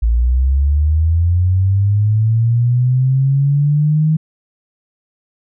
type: linear sweep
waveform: sine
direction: up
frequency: 55 to 158.1 Hz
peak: -10 dBFS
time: 0.02-4.17 s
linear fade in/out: 10 ms
effects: none